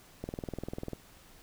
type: click train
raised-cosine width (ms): 2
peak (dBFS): -23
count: 15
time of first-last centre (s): 0.24-0.933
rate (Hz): 20.2
effects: pink hiss -57 dBFS RMS until 1.42 s